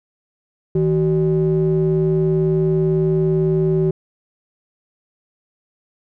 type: ring-modulated tone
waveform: triangle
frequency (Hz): 110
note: A2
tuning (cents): 0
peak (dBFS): -9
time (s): 0.75-3.91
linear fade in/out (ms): 5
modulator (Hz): 269
effects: none